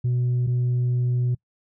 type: tone pair in turn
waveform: sine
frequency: 123.47 / 123.47 Hz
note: B2 / B2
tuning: 0 / 0 cents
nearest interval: unison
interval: 0 cents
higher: neither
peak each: -17 dBFS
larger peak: neither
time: 0.04-0.47 / 0.47-1.35 s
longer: second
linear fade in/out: 10 ms
effects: noise-tail reverb RT60 0.1 s tail -25 dB re dry + tanh soft clip ceiling -18 dBFS